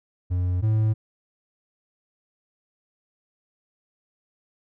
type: tone pair in turn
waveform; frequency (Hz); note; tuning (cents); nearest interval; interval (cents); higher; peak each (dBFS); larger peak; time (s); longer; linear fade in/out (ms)
triangle; 89.8 / 109.03; F2 / A2; +49 / -15; minor third; 336; second; -19 / -16; second; 0.3-0.62 / 0.62-0.94; neither; 20
effects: none